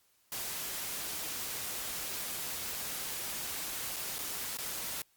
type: noise with dropouts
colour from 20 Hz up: white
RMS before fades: -38 dBFS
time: 0.32-5.02 s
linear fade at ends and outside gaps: 1 ms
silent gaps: 3.961-3.965 / 4.184-4.189 / 4.571-4.586 s
effects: white hiss -70 dBFS RMS until 5.16 s + Opus 48 kbps